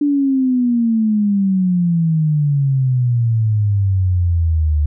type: exponential sweep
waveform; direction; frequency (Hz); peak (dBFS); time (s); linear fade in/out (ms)
sine; down; 293.5 to 73.5; -12; 0.01-4.86; 5
effects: none